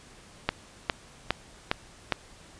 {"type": "click train", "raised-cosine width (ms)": 0.3, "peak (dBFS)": -7, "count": 5, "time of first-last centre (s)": [0.49, 2.123], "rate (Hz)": 2.45, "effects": ["pink hiss -52 dBFS RMS until 2.59 s", "resampled to 22050 Hz"]}